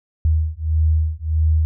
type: beating tone pair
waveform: sine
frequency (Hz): 78 / 79.6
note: D#2 / D#2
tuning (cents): +5 / +40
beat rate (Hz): 1.6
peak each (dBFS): -18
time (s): 0.25-1.65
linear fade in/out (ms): 0
effects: none